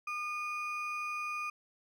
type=ring-modulated tone; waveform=triangle; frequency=1836 Hz; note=A#6; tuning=27 cents flat; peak=-30 dBFS; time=0.07-1.5 s; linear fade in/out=5 ms; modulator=621 Hz; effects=none